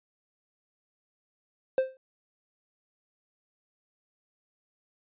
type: tone with exponential decay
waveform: triangle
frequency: 523.3 Hz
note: C5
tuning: in tune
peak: -16 dBFS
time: 1.78-1.97 s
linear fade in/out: 1 ms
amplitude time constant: 40 ms
effects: resampled to 8000 Hz